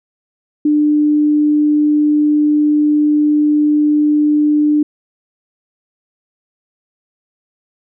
sine tone, 298.6 Hz, D4, 29 cents sharp, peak -9 dBFS, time 0.65-4.83 s, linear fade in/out 5 ms, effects none

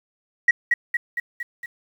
sine tone with echo, 1913 Hz, A#6, 44 cents sharp, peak -10 dBFS, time 0.48-0.51 s, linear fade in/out 5 ms, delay 230 ms, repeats 5, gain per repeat -4 dB, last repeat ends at 1.66 s, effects tanh soft clip ceiling -6 dBFS + 8-bit

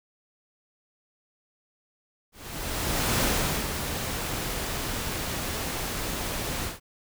pink noise with ADSR envelope, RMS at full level -24 dBFS, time 2.32-6.8 s, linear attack 900 ms, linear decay 460 ms, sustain -7 dB, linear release 160 ms, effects none

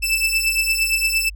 sawtooth beating tone pair, 2637 / 2645.7 Hz, E7 / E7, 0 / +6 cents, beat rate 8.7 Hz, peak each -17 dBFS, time 0.02-1.3 s, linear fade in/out 20 ms, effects added 50 Hz sine -32 dBFS peak until 1.35 s

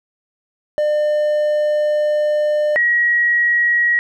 triangle / sine tone pair in turn, 600 / 1904.9 Hz, D5 / A#6, +37 / +37 cents, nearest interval octave + minor sixth, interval 2000 cents, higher second, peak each -12 dBFS, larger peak neither, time 0.78-2.76 / 2.76-3.99 s, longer first, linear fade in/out 0 ms, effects none

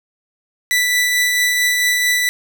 sawtooth tone with tremolo, 1975.5 Hz, B6, in tune, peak -9 dBFS, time 0.71-2.29 s, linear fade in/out 0 ms, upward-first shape triangle, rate 4.5 Hz, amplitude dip 30%, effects none

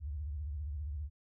sine tone with vibrato, 73.42 Hz, D2, in tune, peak -36 dBFS, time 0-1.1 s, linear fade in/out 50 ms, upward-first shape triangle, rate 15 Hz, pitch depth 220 cents each way, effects none

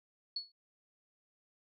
sine tone with exponential decay, 4392 Hz, C#8, 17 cents flat, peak -32 dBFS, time 0.36-0.52 s, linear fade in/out 5 ms, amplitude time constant 34 ms, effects none

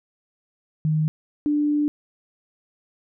sine tone pair in turn, 155.2 / 295.4 Hz, D#3 / D4, -4 / +10 cents, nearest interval major seventh, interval 1114 cents, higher second, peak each -18 dBFS, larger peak neither, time 0.85-1.08 / 1.46-1.88 s, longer second, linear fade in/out 0 ms, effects none

